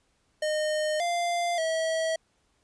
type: tone with pitch steps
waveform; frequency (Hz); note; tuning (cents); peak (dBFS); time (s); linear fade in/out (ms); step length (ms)
square; 613 / 694 / 646; D#5 / F5 / E5; -26 / -11 / -35; -26; 0.42-2.16; 5; 580
effects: pink hiss -70 dBFS RMS until 2.63 s + resampled to 22050 Hz